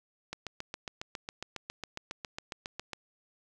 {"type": "click train", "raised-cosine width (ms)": 0.2, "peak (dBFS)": -20, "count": 20, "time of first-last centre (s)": [0.33, 2.933], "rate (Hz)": 7.3, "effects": []}